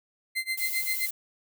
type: tone with tremolo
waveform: 35% pulse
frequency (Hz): 2075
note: C7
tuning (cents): -15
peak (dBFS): -24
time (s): 0.35-1.07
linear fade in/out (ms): 20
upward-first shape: sine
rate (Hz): 7.6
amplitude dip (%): 95
type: noise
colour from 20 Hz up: violet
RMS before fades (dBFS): -32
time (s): 0.57-1.11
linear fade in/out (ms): 10
effects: none